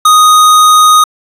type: tone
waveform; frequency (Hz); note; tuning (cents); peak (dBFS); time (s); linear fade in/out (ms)
square; 1244.5; D#6; 0; -3; 0.05-1.04; 5
effects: resampled to 32000 Hz